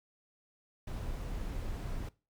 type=noise; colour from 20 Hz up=brown; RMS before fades=-38 dBFS; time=0.87-2.09 s; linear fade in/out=5 ms; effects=noise-tail reverb RT60 0.3 s tail -20 dB re dry